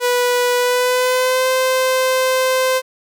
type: tone with pitch glide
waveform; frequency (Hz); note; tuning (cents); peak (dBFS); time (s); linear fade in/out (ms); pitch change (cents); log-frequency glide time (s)
sawtooth; 491.1 to 517.3; B4 to C5; -10 to -20; -10; 0-2.82; 50; +90; 0.57-1.49
effects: none